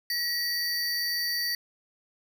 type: tone pair together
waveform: square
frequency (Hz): 1926 / 4581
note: B6 / D8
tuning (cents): -44 / -44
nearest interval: octave + minor third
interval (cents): 1500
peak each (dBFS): -32 / -29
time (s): 0.1-1.55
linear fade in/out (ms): 2
effects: none